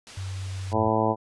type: low-pass noise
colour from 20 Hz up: white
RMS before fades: -46 dBFS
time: 0.07-0.73 s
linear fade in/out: 0 ms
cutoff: 6000 Hz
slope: 12 dB/octave
type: tone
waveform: sine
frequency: 95.3 Hz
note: G2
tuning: 48 cents flat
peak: -30 dBFS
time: 0.17-0.88 s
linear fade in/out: 5 ms
type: harmonic tone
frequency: 110 Hz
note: A2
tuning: in tune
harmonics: 1 / 2 / 3 / 4 / 5 / 6 / 7 / 8 / 9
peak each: -29 / -29 / -29 / -29 / -29 / -29 / -29 / -29 / -29 dBFS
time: 0.71-1.16 s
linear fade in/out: 50 ms
effects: resampled to 24000 Hz